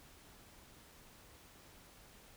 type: silence
effects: pink hiss -60 dBFS RMS until 2.36 s